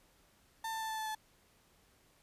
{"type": "tone with pitch steps", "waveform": "35% pulse", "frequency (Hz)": [895, 889.3, 883.7, 878.1, 872.5, 867], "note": ["A5", "A5", "A5", "A5", "A5", "A5"], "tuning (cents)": [29, 18, 7, -4, -15, -26], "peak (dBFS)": -35, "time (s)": [0.64, 1.15], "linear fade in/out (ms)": 5, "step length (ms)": 85, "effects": ["pink hiss -68 dBFS RMS until 2.22 s", "resampled to 32000 Hz"]}